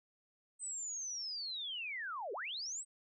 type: linear two-way sweep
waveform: sine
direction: down then up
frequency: 8250 to 370 to 8250 Hz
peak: -39 dBFS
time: 0.59-2.85 s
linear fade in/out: 50 ms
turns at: 2.33 s
effects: none